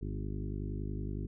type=harmonic tone with a mistuned harmonic; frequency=50.8 Hz; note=G#1; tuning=38 cents flat; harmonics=1 / 2 / 3 / 4 / 5 / 6 / 7 / 8; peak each=-38 / -40 / -43 / -47 / -46 / -47 / -48 / -51 dBFS; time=0.01-1.27 s; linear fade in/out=10 ms; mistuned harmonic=4; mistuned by=+30 cents; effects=none